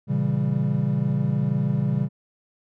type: chord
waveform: triangle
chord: A# diminished seventh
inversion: none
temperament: equal with one note detuned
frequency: 116.54 / 138.59 / 164.81 / 197.25 Hz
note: A#2 / C#3 / E3 / G3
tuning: 0 / 0 / 0 / +11 cents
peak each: -27 / -21 / -26 / -24 dBFS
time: 0.07-2.09 s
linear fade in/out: 50 ms
effects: none